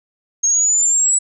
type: exponential sweep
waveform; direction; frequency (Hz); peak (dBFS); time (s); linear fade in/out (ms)
sine; up; 6470 to 7902; -12; 0.43-1.19; 10
effects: none